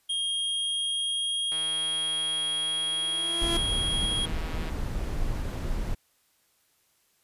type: tone with pitch glide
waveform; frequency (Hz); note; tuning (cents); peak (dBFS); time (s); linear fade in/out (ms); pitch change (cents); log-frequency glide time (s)
square; 3241 to 3284; G#7 to G#7; -43 to -20; -27; 0.09-4.26; 10; +23; 0.2-2.74
type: click train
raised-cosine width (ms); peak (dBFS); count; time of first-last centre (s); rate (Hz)
0.3; -26; 509; 1.52-4.695; 160
type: tone with exponential growth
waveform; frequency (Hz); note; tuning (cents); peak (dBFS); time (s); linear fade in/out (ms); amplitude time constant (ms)
sawtooth; 338.9; E4; +48; -23; 2.74-3.57; 2; 180
type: noise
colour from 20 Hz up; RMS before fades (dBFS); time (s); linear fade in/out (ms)
brown; -30; 3.41-5.95; 10
effects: white hiss -68 dBFS RMS until 7.23 s + resampled to 32000 Hz